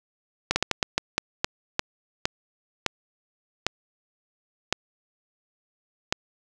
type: slowing click train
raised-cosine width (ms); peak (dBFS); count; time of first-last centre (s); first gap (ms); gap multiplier
0.2; -4; 14; 0.51-6.125; 50; 1.32
effects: none